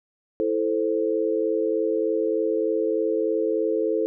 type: chord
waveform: sine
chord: A minor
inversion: second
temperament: equal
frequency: 329.6 / 440 / 523.3 Hz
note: E4 / A4 / C5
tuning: 0 / 0 / 0 cents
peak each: -26 / -23 / -27 dBFS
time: 0.4-4.06 s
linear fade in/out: 0 ms
effects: none